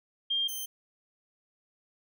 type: tone pair in turn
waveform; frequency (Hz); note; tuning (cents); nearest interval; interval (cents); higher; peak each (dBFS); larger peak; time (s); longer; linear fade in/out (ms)
sine / 5% pulse; 3200 / 3123; G7 / G7; +35 / -7; unison; 42; first; -26; neither; 0.3-0.48 / 0.48-0.66; neither; 10
effects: none